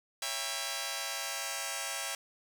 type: chord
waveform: 5% pulse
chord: C# diminished seventh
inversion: none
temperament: just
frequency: 554.4 / 665.2 / 798.3 / 957.9 Hz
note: C#5 / E5 / G5 / Bb5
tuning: 0 / +16 / +31 / +47 cents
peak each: -30 / -28 / -27 / -30 dBFS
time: 0.22-2.15 s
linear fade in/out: 2 ms
effects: none